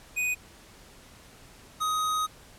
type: tone pair in turn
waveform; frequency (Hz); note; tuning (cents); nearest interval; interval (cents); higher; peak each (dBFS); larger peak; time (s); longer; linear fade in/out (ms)
square; 2489 / 1255; D#7 / D#6; 0 / +15; octave; 1185; first; -26; neither; 0.16-0.35 / 1.8-2.27; second; 20
effects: pink hiss -52 dBFS RMS until 2.58 s + low-pass 12000 Hz 12 dB/octave